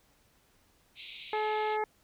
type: band-pass noise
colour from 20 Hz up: pink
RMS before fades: -47 dBFS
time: 0.95-1.78 s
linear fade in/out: 50 ms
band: 2200 to 4000 Hz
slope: 96 dB/octave
type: harmonic tone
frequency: 428.4 Hz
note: A4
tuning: 46 cents flat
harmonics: 1 / 2 / 3 / 4 / 5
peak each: -32 / -31 / -42 / -43 / -41 dBFS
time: 1.33-1.84 s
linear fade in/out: 2 ms
effects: pink hiss -67 dBFS RMS until 2.03 s